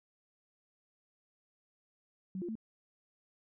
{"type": "tone with pitch steps", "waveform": "sine", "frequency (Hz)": [188.5, 348.2, 222], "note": ["F#3", "F4", "A3"], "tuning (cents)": [32, -5, 16], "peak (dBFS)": -36, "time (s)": [2.35, 2.554], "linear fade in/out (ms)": 2, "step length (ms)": 68, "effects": []}